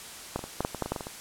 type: clicks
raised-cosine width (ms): 1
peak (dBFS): -14 / -22 / -22 / -13 / -12 / -20 / -13 / -19 / -13 / -18 / -21 / -22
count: 12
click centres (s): 0.36 / 0.392 / 0.44 / 0.606 / 0.649 / 0.747 / 0.823 / 0.86 / 0.92 / 0.962 / 1.008 / 1.069
effects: white hiss -43 dBFS RMS until 1.2 s + low-pass 11000 Hz 12 dB/octave